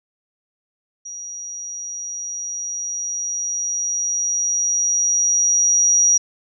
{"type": "tone with level ramp", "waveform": "sine", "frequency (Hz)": 5760, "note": "F#8", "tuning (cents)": -47, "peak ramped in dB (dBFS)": [-30, -11], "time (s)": [1.05, 6.18], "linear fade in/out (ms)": 10, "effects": []}